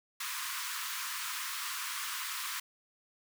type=high-pass noise; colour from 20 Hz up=pink; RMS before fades=-38 dBFS; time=0.2-2.6 s; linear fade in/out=5 ms; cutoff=980 Hz; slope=96 dB/octave; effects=none